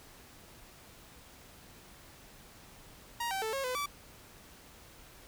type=tone with pitch steps; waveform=sawtooth; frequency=942 / 773 / 440.5 / 544 / 505 / 1155 Hz; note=A#5 / G5 / A4 / C#5 / B4 / D6; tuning=+18 / -24 / +2 / -33 / +39 / -29 cents; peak=-29 dBFS; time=3.2-3.86 s; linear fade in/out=5 ms; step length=110 ms; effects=pink hiss -55 dBFS RMS until 5.27 s